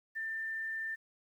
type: tone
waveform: sine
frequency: 1788 Hz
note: A6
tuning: 27 cents sharp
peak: -35 dBFS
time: 0.15-0.96 s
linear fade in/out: 20 ms
effects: 11-bit